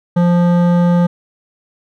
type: tone with hard clipping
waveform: sine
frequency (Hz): 174.61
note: F3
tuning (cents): 0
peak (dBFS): -11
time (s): 0.16-1.07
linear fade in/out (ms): 10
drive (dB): 13
effects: none